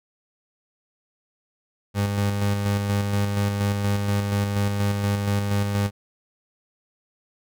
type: tone with tremolo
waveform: 30% pulse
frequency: 101.3 Hz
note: G#2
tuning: 43 cents flat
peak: -17 dBFS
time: 1.94-5.91 s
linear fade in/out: 50 ms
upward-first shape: square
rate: 4.2 Hz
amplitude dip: 35%
effects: none